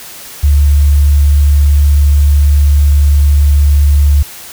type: tone with vibrato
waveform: sine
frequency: 72.1 Hz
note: D2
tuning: 31 cents flat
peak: -4 dBFS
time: 0.43-4.23 s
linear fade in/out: 10 ms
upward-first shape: triangle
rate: 20 Hz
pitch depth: 32 cents each way
effects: white hiss -30 dBFS RMS until 4.52 s